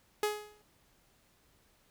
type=tone with exponential decay; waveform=sawtooth; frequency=420 Hz; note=G#4; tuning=19 cents sharp; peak=-23 dBFS; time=0.23-0.62 s; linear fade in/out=2 ms; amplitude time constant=83 ms; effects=pink hiss -68 dBFS RMS until 1.9 s